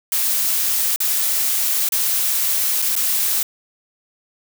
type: noise with dropouts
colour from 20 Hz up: blue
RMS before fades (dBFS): -19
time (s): 0.12-3.43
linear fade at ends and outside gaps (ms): 2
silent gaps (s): 0.961-1.003 / 1.889-1.921 / 2.819-2.823 / 2.954-2.963
effects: none